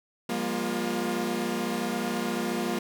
sawtooth tone cluster, 176.4 / 203.8 / 237.9 / 352.2 Hz, F3 / G#3 / A#3 / F4, +18 / -32 / +35 / +15 cents, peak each -34 / -29 / -27 / -29 dBFS, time 0.29-2.79 s, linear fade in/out 5 ms, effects none

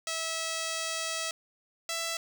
5% pulse tone pair in turn, 650 / 662.9 Hz, E5 / E5, -24 / +10 cents, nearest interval unison, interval 34 cents, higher second, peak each -20 dBFS, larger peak neither, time 0.07-1.31 / 1.89-2.17 s, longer first, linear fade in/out 2 ms, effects none

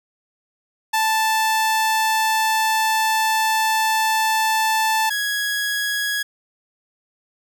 sawtooth tone pair in turn, 880 / 1664.2 Hz, A5 / G#6, 0 / +3 cents, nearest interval major seventh, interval 1103 cents, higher second, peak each -13 / -17 dBFS, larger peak first, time 0.93-5.1 / 5.1-6.23 s, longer first, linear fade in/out 10 ms, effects none

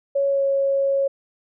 sine tone with pitch glide, 556 to 549.9 Hz, C#5 to C#5, +5 to -14 cents, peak -17 dBFS, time 0.15-1.08 s, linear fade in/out 10 ms, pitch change -19 cents, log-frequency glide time 0.28-0.43 s, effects none

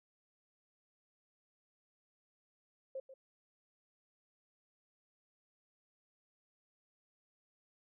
sine tone with echo, 531 Hz, C5, 25 cents sharp, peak -39 dBFS, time 2.95-3 s, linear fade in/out 5 ms, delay 140 ms, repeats 1, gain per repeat -12 dB, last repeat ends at 3.14 s, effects none

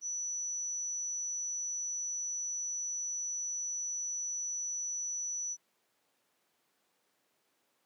sine tone, 5930 Hz, F#8, 3 cents sharp, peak -34 dBFS, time 0.01-5.57 s, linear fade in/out 50 ms, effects pink hiss -75 dBFS RMS until 7.85 s + high-pass 300 Hz 12 dB/octave

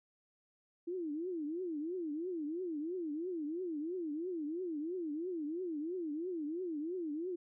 sine tone with vibrato, 329.6 Hz, E4, in tune, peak -36 dBFS, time 0.87-7.36 s, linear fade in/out 10 ms, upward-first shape triangle, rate 3 Hz, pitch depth 250 cents each way, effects none

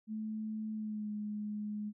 sine tone with pitch glide, 216.9 to 209.8 Hz, A3 to G#3, -25 to +18 cents, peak -36 dBFS, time 0.07-1.93 s, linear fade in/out 50 ms, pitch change -57 cents, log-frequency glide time 0.73-1.11 s, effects none

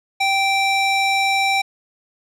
square tone with band-pass filter, 781 Hz, G5, 7 cents flat, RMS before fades -18 dBFS, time 0.2-1.62 s, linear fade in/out 10 ms, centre 2700 Hz, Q 0.87, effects none

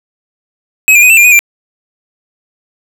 square tone with pitch steps, 2553 / 2397 / 2498 / 2669 / 2401 / 2483 / 2368 Hz, D#7 / D7 / D#7 / E7 / D7 / D#7 / D7, +44 / +35 / +6 / +21 / +38 / -4 / +14 cents, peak -3 dBFS, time 0.88-1.391 s, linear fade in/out 0 ms, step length 73 ms, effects none

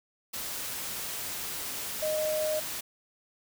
sine tone in noise, 618 Hz, D#5, 12 cents flat, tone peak -27 dBFS, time 2.02-2.6 s, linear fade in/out 10 ms, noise white, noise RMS -36 dBFS, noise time 0.33-2.81 s, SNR +6 dB, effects none

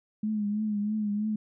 sine tone with vibrato, 210.4 Hz, G#3, 23 cents sharp, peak -26 dBFS, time 0.23-1.36 s, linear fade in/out 5 ms, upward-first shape triangle, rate 3.1 Hz, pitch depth 61 cents each way, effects none

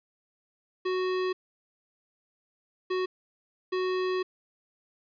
square tone bursts at uneven times, 370 Hz, F#4, in tune, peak -27 dBFS, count 3, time 0.85-1.33 / 2.9-3.06 / 3.72-4.23 s, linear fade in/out 10 ms, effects resampled to 11025 Hz + 10-bit

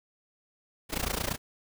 pink noise with amplitude modulation, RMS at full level -28 dBFS, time 0.89-1.38 s, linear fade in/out 50 ms, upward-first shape sine, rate 28.7 Hz, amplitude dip 90%, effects none

